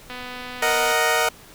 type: click train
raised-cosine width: 0.3 ms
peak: -19 dBFS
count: 205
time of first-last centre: 0.1-0.919 s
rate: 249 Hz
type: chord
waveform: 15% pulse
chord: D# minor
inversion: second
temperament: equal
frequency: 466.2 / 622.3 / 740 Hz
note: A#4 / D#5 / F#5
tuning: 0 / 0 / 0 cents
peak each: -16 dBFS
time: 0.62-1.29 s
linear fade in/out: 5 ms
effects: pink hiss -46 dBFS RMS until 1.54 s